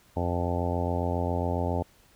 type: harmonic tone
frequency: 87.31 Hz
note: F2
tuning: in tune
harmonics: 1 / 2 / 3 / 4 / 5 / 6 / 7 / 8 / 9 / 10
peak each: -29 / -35 / -34 / -38 / -36 / -36 / -35 / -40 / -37 / -37 dBFS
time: 0.16-1.83 s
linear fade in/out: 10 ms
effects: pink hiss -60 dBFS RMS until 2.15 s